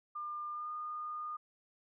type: tone with pitch glide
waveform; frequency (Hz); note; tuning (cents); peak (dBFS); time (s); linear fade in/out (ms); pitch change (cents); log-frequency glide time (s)
sine; 1200 to 1221; D6 to D#6; +37 to -33; -38; 0.15-1.37; 10; +30; 0.52-0.7
effects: none